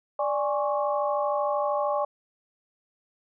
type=tone cluster; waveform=sine; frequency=588 / 824 / 1086 / 1139 Hz; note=D5 / G#5 / C#6 / C#6; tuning=+2 / -14 / -36 / +47 cents; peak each=-26 / -29 / -31 / -34 dBFS; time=0.19-2.05 s; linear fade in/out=5 ms; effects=none